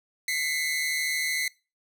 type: tone pair together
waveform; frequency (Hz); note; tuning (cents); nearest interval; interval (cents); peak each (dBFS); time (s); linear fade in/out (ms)
sawtooth; 2015 / 2168; B6 / C#7; +34 / -39; minor second; 127; -24 / -27; 0.28-1.48; 2
effects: noise-tail reverb RT60 0.3 s tail -23 dB re dry